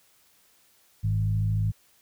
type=tone with frequency modulation; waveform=sine; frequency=105.1 Hz; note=G#2; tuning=21 cents sharp; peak=-22 dBFS; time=1.03-1.72 s; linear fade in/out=20 ms; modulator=53.5 Hz; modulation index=0.7; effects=white hiss -62 dBFS RMS until 2.01 s